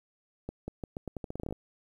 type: accelerating click train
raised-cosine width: 2 ms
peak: -23 dBFS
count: 15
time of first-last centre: 0.49-1.525 s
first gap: 190 ms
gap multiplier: 0.83
effects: 10-bit